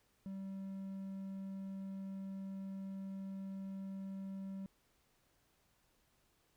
triangle tone, 193.4 Hz, G3, 23 cents flat, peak -40 dBFS, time 0.26-4.66 s, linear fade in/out 0 ms, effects pink hiss -75 dBFS RMS until 6.56 s

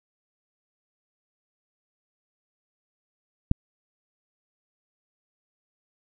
click, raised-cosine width 5 ms, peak -6 dBFS, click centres 3.514 s, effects none

